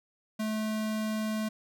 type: tone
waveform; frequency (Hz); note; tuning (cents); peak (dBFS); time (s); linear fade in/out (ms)
square; 216.6; A3; -27; -30; 0.39-1.49; 10
effects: none